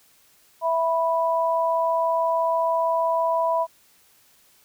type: tone pair together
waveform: sine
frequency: 659.3 / 985.4 Hz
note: E5 / B5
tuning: 0 / -4 cents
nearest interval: perfect fifth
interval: 696 cents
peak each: -22 dBFS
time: 0.61-3.67 s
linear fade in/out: 50 ms
effects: white hiss -58 dBFS RMS until 4.64 s